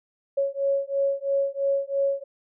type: beating tone pair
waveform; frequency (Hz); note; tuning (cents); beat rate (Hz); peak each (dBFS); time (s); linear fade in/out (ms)
sine; 552 / 555; C#5 / C#5; -7 / +2; 3; -25 / -25; 0.37-2.24; 10
effects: none